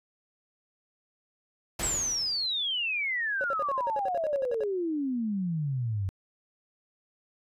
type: noise with exponential decay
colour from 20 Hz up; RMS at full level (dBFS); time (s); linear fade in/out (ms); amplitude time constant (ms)
pink; -31; 1.79-2.71; 5; 200
type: exponential sweep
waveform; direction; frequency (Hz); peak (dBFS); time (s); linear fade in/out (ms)
sine; down; 7890 to 92.3; -27; 1.83-6.09; 0
type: tone bursts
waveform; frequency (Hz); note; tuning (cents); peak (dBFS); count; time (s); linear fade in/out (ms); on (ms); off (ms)
triangle; 554.4; C#5; 0; -28; 14; 3.41-4.636; 0; 30; 62
effects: resampled to 32000 Hz